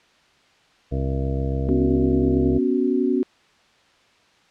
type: harmonic tone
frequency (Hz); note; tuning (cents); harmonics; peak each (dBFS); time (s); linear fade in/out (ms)
67.1; C2; +44; 1 / 2 / 3 / 4 / 5 / 6 / 7 / 9 / 10; -24 / -26 / -35 / -31 / -36 / -42 / -31 / -41 / -37; 0.91-2.59; 20
type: chord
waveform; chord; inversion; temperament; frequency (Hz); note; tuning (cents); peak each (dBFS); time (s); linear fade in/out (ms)
sine; B suspended second; none; just; 246.9 / 277.8 / 370.4; B3 / C#4 / F#4; 0 / +4 / +2; -22; 1.69-3.23; 0
effects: white hiss -57 dBFS RMS until 4.5 s + low-pass 4000 Hz 12 dB/octave